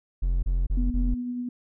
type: tone bursts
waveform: triangle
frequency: 43.83 Hz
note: F1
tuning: 7 cents sharp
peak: -19 dBFS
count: 4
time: 0.22-1.147 s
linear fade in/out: 10 ms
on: 210 ms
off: 29 ms
type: tone with tremolo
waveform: sine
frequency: 245.5 Hz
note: B3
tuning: 10 cents flat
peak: -27 dBFS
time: 0.77-1.49 s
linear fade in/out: 5 ms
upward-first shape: sine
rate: 10 Hz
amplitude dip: 25%
effects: none